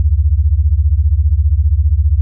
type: beating tone pair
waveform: sine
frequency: 68.3 / 83.3 Hz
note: C#2 / E2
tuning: -25 / +19 cents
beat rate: 15 Hz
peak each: -11 / -12 dBFS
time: 0-2.21 s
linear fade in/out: 0 ms
effects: none